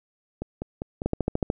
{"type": "two click trains", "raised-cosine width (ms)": 2, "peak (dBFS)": [-10, -17], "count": [7, 4], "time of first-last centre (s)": [[1.06, 1.501], [0.42, 1.019]], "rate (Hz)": [13.6, 5.01], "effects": []}